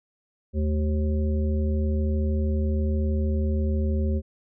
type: harmonic tone with a mistuned harmonic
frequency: 76.8 Hz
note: D#2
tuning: 22 cents flat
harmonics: 1 / 3 / 5 / 7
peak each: -22 / -29 / -34 / -37 dBFS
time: 0.53-4.22 s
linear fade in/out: 50 ms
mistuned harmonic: 3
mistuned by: -97 cents
effects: none